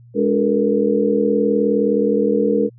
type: tone cluster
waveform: sine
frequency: 207.9 / 287.2 / 363.7 / 437.5 / 476.8 Hz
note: G#3 / D4 / F#4 / A4 / A#4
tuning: +2 / -39 / -30 / -10 / +39 cents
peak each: -20 / -21 / -27 / -20 / -18 dBFS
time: 0.14-2.7 s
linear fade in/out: 50 ms
effects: added 119 Hz sine -42 dBFS peak until 2.78 s